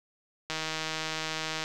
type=click train; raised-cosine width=0.2 ms; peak=-15 dBFS; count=181; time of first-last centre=0.5-1.639 s; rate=158 Hz; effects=none